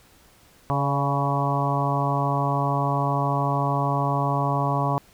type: harmonic tone with a mistuned harmonic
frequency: 140 Hz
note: C#3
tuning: 18 cents sharp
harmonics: 1 / 2 / 3 / 4 / 5 / 6 / 7 / 8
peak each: -24 / -31 / -34 / -32 / -29 / -31 / -28 / -29 dBFS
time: 0.7-4.98 s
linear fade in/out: 0 ms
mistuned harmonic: 4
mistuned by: +40 cents
effects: pink hiss -55 dBFS RMS until 5.13 s